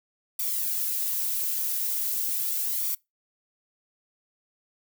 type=noise with flanger; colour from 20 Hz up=violet; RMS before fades=-28 dBFS; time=0.39-2.95 s; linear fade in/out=5 ms; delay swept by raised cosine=0.87 to 3.87 ms; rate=0.4 Hz; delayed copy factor=+0.55; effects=noise-tail reverb RT60 0.2 s tail -24 dB re dry